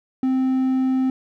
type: tone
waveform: triangle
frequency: 260.8 Hz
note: C4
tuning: 5 cents flat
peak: -15 dBFS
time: 0.23-1.1 s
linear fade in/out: 2 ms
effects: none